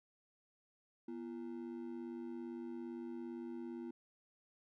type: ring-modulated tone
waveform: triangle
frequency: 291.9 Hz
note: D4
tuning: 10 cents flat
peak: -38 dBFS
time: 1.08-3.91 s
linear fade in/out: 5 ms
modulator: 48.8 Hz
effects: none